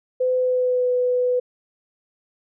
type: tone with pitch glide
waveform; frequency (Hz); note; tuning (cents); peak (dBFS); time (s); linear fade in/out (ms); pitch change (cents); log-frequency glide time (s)
sine; 508 to 497.3; B4 to B4; +49 to +12; -17; 0.2-1.4; 10; -37; 0.35-0.9
effects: none